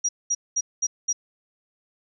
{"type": "tone bursts", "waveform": "sine", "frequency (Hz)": 5740, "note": "F8", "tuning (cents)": 47, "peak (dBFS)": -20, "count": 5, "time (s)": [0.04, 1.13], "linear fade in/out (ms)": 10, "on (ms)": 50, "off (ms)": 210, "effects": []}